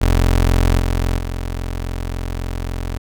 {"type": "tone with level steps", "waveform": "25% pulse", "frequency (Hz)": 43.65, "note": "F1", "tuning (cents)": 0, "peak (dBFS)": [-8, -12, -18], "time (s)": [0.01, 2.98], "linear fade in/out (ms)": 10, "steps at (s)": [0.79, 1.18], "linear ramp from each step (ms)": 2, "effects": []}